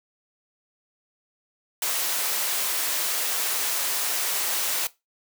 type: high-pass noise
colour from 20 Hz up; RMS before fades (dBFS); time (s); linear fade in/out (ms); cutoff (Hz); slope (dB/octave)
white; -26; 1.82-4.87; 2; 450; 12
effects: noise-tail reverb RT60 0.2 s tail -18 dB re dry